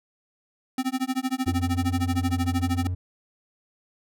square tone with tremolo, 260 Hz, C4, 11 cents flat, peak -22 dBFS, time 0.78-2.87 s, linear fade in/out 2 ms, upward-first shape sine, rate 13 Hz, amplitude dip 100%
triangle tone, 90.1 Hz, F#2, 45 cents flat, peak -23 dBFS, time 1.46-2.95 s, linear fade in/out 10 ms
sine tone with exponential decay, 329.6 Hz, E4, in tune, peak -23 dBFS, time 1.48-1.56 s, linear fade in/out 0 ms, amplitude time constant 16 ms
effects none

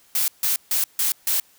blue noise bursts, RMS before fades -21 dBFS, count 5, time 0.15-1.4 s, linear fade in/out 2 ms, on 130 ms, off 150 ms, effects white hiss -56 dBFS RMS until 1.58 s

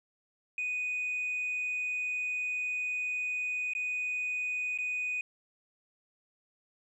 sine tone with dropouts, 2486 Hz, D#7, 2 cents flat, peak -29 dBFS, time 0.58-5.21 s, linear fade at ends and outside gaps 2 ms, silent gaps 3.735-3.75 / 4.776-4.786 s, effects tanh soft clip ceiling -28 dBFS

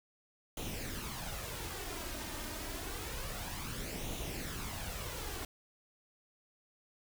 pink noise with flanger, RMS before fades -41 dBFS, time 0.57-5.45 s, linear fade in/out 2 ms, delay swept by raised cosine 0.3 to 3.3 ms, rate 0.28 Hz, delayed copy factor +0.55, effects none

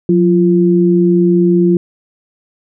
sine tone pair together, 180 / 345.1 Hz, F#3 / F4, -47 / -21 cents, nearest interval major seventh, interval 1126 cents, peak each -10 dBFS, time 0.09-1.77 s, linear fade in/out 2 ms, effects none

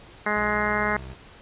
harmonic tone, 209.8 Hz, G#3, 18 cents sharp, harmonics 1 / 2 / 3 / 4 / 5 / 6 / 7 / 8 / 9 / 10, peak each -31 / -31 / -31 / -31 / -31 / -31 / -31 / -31 / -31 / -31 dBFS, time 0.26-0.97 s, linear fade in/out 5 ms
25% pulse tone with pitch glide, 60.6 to 64.95 Hz, B1 to C2, -32 to -12 cents, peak -33 dBFS, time 0.35-1.15 s, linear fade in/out 20 ms, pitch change +120 cents, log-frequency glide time 0.66-0.81 s
effects pink hiss -48 dBFS RMS until 1.41 s + resampled to 8000 Hz

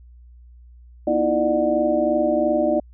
sine tone cluster, 242 / 315.1 / 338 / 598 / 736 Hz, B3 / D#4 / E4 / D5 / F#5, -35 / +22 / +43 / +31 / -9 cents, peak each -26 / -23 / -26 / -19 / -28 dBFS, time 1.07-2.8 s, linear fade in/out 5 ms, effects added 60 Hz sine -43 dBFS peak until 2.93 s

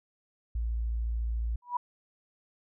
sine tone, 57 Hz, A#1, 38 cents flat, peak -28 dBFS, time 0.55-1.56 s, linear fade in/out 5 ms
sine tone with exponential growth, 974 Hz, B5, 24 cents flat, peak -23 dBFS, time 1.62-1.77 s, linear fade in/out 5 ms, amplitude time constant 31 ms
effects none

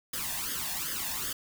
white noise with flanger, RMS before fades -34 dBFS, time 0.13-1.33 s, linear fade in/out 5 ms, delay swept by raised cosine 0.6 to 1.16 ms, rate 2.6 Hz, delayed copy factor +0.75, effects none

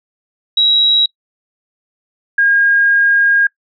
sine tone pair in turn, 3862 / 1623.8 Hz, B7 / G#6, -39 / -39 cents, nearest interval octave + minor third, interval 1500 cents, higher first, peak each -8 dBFS, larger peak neither, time 0.57-1.06 / 2.38-3.47 s, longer second, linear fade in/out 5 ms, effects noise-tail reverb RT60 0.1 s tail -23 dB re dry

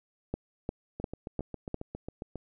two click trains, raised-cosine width 2 ms, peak -24 / -18 dBFS, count 11 / 5, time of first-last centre 1-2.357 / 0.34-1.744 s, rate 7.37 / 2.85 Hz, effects none

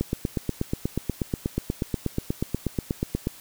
click train, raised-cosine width 3 ms, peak -11 dBFS, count 28, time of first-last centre 0.01-3.271 s, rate 8.28 Hz, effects white hiss -47 dBFS RMS until 3.4 s

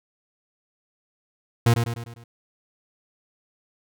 40% pulse tone with echo, 117.3 Hz, A#2, 11 cents sharp, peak -13 dBFS, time 1.66-1.74 s, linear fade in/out 5 ms, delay 100 ms, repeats 5, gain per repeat -6 dB, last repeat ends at 2.24 s, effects none

